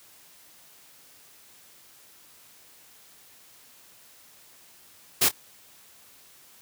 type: noise with echo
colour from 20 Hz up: white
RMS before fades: -20 dBFS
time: 5.21-5.29 s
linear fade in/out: 10 ms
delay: 26 ms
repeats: 1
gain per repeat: -15 dB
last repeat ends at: 5.316 s
effects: white hiss -54 dBFS RMS until 6.61 s + high-pass 60 Hz 12 dB/octave